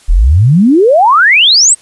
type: exponential sweep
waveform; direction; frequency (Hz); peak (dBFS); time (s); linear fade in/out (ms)
sine; up; 35 to 8600; -3; 0.08-1.75; 20
effects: white hiss -43 dBFS RMS until 1.81 s + resampled to 24000 Hz